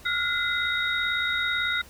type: tone cluster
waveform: sine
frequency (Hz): 1375 / 1433 / 2040 / 3755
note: F6 / F6 / C7 / A#7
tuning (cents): -27 / +44 / -44 / +12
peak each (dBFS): -35 / -27 / -29 / -29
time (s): 0.05-1.82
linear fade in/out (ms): 10
effects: added 70 Hz sine -50 dBFS peak until 1.89 s + pink hiss -50 dBFS RMS until 1.89 s